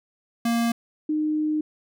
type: tone pair in turn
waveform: square / sine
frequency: 233.1 / 306.3 Hz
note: A#3 / D#4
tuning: 0 / -27 cents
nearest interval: perfect fourth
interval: 473 cents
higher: second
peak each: -21 dBFS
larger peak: neither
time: 0.45-0.72 / 1.09-1.61 s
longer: second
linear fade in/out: 5 ms
effects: none